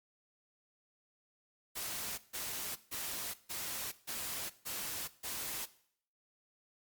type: noise bursts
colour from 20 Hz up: white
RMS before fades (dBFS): -40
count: 7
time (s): 1.75-5.66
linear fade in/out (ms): 20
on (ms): 430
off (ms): 150
effects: noise-tail reverb RT60 0.6 s tail -17 dB re dry + Opus 48 kbps